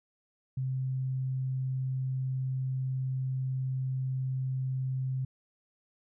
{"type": "tone", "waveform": "sine", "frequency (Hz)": 130.81, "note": "C3", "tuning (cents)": 0, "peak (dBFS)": -29, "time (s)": [0.57, 5.25], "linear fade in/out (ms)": 5, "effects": []}